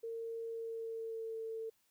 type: tone with pitch glide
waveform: sine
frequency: 456.9 to 447.8 Hz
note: A#4 to A4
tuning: -35 to +30 cents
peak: -39 dBFS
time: 0.03-1.7 s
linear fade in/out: 10 ms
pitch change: -35 cents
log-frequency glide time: 0.47-1.42 s
effects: white hiss -75 dBFS RMS until 1.9 s